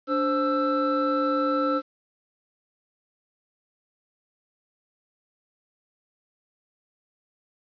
triangle tone cluster, 289.7 / 524 / 1329 Hz, D4 / C5 / E6, -24 / +2 / +14 cents, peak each -24 dBFS, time 0.07-1.82 s, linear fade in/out 50 ms, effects resampled to 11025 Hz + 9-bit

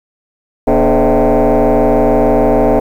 sine tone with frequency modulation, 106.4 Hz, G#2, 42 cents sharp, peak -5 dBFS, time 0.67-2.8 s, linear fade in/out 10 ms, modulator 133 Hz, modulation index 5.1, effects tanh soft clip ceiling -5 dBFS + 7-bit

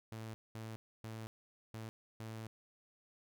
sawtooth tone bursts at uneven times, 111.1 Hz, A2, 17 cents sharp, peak -40 dBFS, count 5, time 0.12-0.34 / 0.55-0.76 / 1.04-1.27 / 1.74-1.89 / 2.2-2.47 s, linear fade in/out 0 ms, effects none

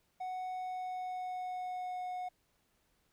triangle tone with pitch glide, 740 to 729.4 Hz, F#5 to F#5, 0 to -25 cents, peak -35 dBFS, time 0.2-2.29 s, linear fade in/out 10 ms, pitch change -25 cents, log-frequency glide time 0.49-2.03 s, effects pink hiss -75 dBFS RMS until 3.12 s

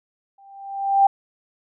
sine tone with exponential growth, 789 Hz, G5, 11 cents sharp, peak -9 dBFS, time 0.38-1.07 s, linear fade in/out 5 ms, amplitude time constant 150 ms, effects none

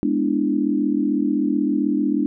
sine chord, E dominant seventh, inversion first, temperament equal, 207.7 / 246.9 / 293.7 / 329.6 Hz, G#3 / B3 / D4 / E4, 0 / 0 / 0 / 0 cents, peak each -24 / -24 / -20 / -26 dBFS, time 0.03-2.26 s, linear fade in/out 0 ms, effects none

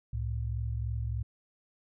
sine tone pair together, 67.6 / 110.9 Hz, C#2 / A2, -43 / +14 cents, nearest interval major sixth, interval 857 cents, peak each -33 / -33 dBFS, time 0.13-1.23 s, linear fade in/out 5 ms, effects none

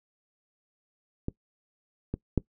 clicks, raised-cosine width 3 ms, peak -17 / -17 / -10 dBFS, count 3, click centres 1.284 / 2.14 / 2.377 s, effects noise-tail reverb RT60 0.1 s tail -21 dB re dry

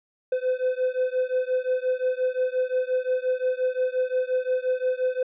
triangle beating tone pair, 507 / 512.7 Hz, B4 / C5, +45 / -35 cents, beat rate 5.7 Hz, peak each -23 / -24 dBFS, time 0.32-5.23 s, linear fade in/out 5 ms, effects resampled to 8000 Hz

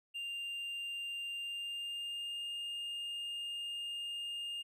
triangle tone with pitch glide, 2794 to 2822 Hz, F7 to F7, 0 to +17 cents, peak -37 dBFS, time 0.14-4.63 s, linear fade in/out 20 ms, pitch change +17 cents, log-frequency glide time 1.35-2.46 s, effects none

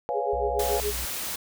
sine chord, C# dominant seventh, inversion third, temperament equal, 493.9 / 554.4 / 698.5 / 830.6 Hz, B4 / C#5 / E#5 / G#5, 0 / 0 / 0 / 0 cents, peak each -31 dBFS, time 0.09-0.8 s, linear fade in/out 0 ms
sine tone with tremolo, 415.3 Hz, G#4, in tune, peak -24 dBFS, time 0.13-0.94 s, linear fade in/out 50 ms, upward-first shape sine, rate 7 Hz, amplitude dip 100%
triangle tone with vibrato, 61.7 Hz, B1, 1 cent flat, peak -31 dBFS, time 0.33-1.05 s, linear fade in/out 0 ms, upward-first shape sine, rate 6 Hz, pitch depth 24 cents each way
white noise, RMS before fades -32 dBFS, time 0.59-1.36 s, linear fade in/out 5 ms
effects none

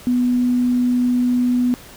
sine tone, 246.9 Hz, B3, in tune, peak -14 dBFS, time 0.07-1.74 s, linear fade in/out 0 ms, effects pink hiss -41 dBFS RMS until 1.96 s

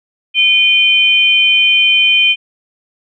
sine tone pair together, 2446 / 3094 Hz, D#7 / G7, -30 / -23 cents, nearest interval major third, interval 407 cents, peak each -10 dBFS, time 0.34-2.36 s, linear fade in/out 50 ms, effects none

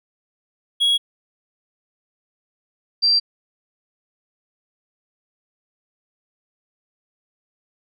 triangle / sine tone pair in turn, 3322 / 4711 Hz, G#7 / D8, 0 / +5 cents, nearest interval tritone, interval 605 cents, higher second, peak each -13 dBFS, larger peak neither, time 0.8-0.98 / 3.02-3.2 s, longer neither, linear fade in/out 20 ms, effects none

